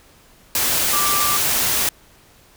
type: tone in noise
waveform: sine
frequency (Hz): 1174.7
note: D6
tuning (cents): 0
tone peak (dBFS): -21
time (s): 0.93-1.37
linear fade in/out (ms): 2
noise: white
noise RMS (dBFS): -19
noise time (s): 0.55-1.89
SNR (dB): -5
effects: pink hiss -51 dBFS RMS until 2.56 s